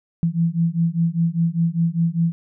sine beating tone pair, 164.81 / 169.81 Hz, E3 / F3, 0 / -48 cents, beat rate 5 Hz, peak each -20 dBFS, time 0.23-2.32 s, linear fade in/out 0 ms, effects none

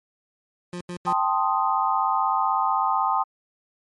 25% pulse tone bursts, 176.7 Hz, F3, 21 cents sharp, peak -27 dBFS, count 3, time 0.73-1.129 s, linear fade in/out 2 ms, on 79 ms, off 81 ms
sine chord, A half-diminished seventh, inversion third, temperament equal, 784 / 880 / 1046.5 / 1244.5 Hz, G5 / A5 / C6 / Eb6, 0 / 0 / 0 / 0 cents, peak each -25 dBFS, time 1.06-3.24 s, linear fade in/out 20 ms
effects MP3 48 kbps

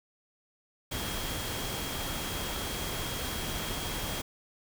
sine tone in noise, 3261 Hz, G#7, 32 cents flat, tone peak -42 dBFS, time 0.91-4.22 s, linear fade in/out 10 ms, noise pink, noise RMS -35 dBFS, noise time 0.91-4.22 s, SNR -10 dB, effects none

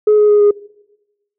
sine tone with pitch steps, 423.4 / 419.5 / 415.6 / 411.8 Hz, G#4 / G#4 / G#4 / G#4, +33 / +17 / +1 / -15 cents, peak -5 dBFS, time 0.07-0.51 s, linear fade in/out 5 ms, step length 110 ms, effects noise-tail reverb RT60 1.0 s tail -23 dB re dry + tanh soft clip ceiling -4 dBFS

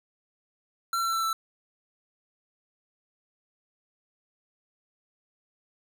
square tone with pitch steps, 1358 / 1347.1 / 1336.2 / 1325.5 Hz, F6 / E6 / E6 / E6, -49 / +37 / +23 / +9 cents, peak -26 dBFS, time 0.93-1.33 s, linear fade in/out 2 ms, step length 100 ms, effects none

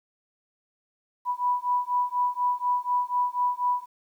sine beating tone pair, 983 / 987.1 Hz, B5 / B5, -8 / -1 cents, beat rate 4.1 Hz, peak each -26 dBFS, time 1.25-3.86 s, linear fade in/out 50 ms, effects 10-bit

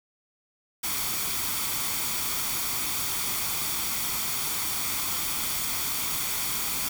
white noise with comb filter, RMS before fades -29 dBFS, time 0.83-6.89 s, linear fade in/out 10 ms, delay 0.88 ms, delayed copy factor +0.5, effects none

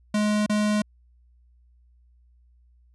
square tone with dropouts, 210.2 Hz, G#3, 21 cents sharp, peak -21 dBFS, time 0.14-0.82 s, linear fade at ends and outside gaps 5 ms, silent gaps 0.463-0.495 s, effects added 60 Hz sine -55 dBFS peak until 2.94 s + resampled to 24000 Hz

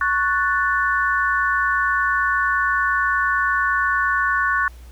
sine chord, F# minor, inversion second, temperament equal, 1108.7 / 1480 / 1760 Hz, C#6 / F#6 / A6, 0 / 0 / 0 cents, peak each -21 / -20 / -23 dBFS, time 0.01-4.68 s, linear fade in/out 2 ms, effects added 60 Hz sine -38 dBFS peak until 4.91 s + pink hiss -52 dBFS RMS until 4.91 s

